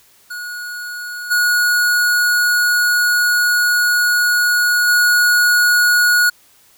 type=tone with level steps; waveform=square; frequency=1452 Hz; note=F#6; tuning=33 cents flat; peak=-26 / -13 / -11 dBFS; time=0.3-6.3 s; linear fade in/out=10 ms; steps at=1.3 / 4.87 s; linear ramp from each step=20 ms; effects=white hiss -51 dBFS RMS until 6.77 s